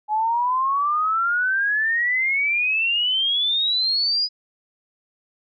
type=exponential sweep; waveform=sine; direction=up; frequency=840 to 4978 Hz; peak=-18 dBFS; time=0.08-4.29 s; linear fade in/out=50 ms; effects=none